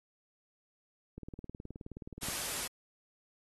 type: click train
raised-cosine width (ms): 3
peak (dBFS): -31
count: 22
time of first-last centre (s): 1.18-2.285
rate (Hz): 19
type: noise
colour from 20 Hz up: white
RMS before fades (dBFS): -37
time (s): 2.21-2.68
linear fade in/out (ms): 20
effects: AAC 32 kbps